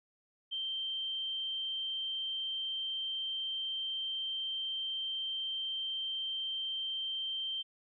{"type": "tone", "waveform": "sine", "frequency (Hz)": 3136, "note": "G7", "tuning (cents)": 0, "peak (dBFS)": -34, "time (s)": [0.51, 7.63], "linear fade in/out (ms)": 20, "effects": []}